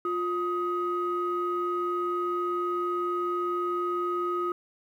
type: tone pair together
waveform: sine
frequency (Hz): 352.7 / 1256.9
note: F4 / D#6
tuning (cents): +17 / +17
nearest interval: octave + minor seventh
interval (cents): 2200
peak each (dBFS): -28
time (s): 0.05-4.52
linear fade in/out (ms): 2
effects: tanh soft clip ceiling -20 dBFS + 10-bit